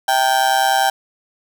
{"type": "tone with amplitude modulation", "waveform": "35% pulse", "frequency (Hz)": 784, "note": "G5", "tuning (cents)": 0, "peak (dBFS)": -8, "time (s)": [0.08, 0.9], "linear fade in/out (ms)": 5, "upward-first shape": "sine", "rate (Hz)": 130, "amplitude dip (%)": 80, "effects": []}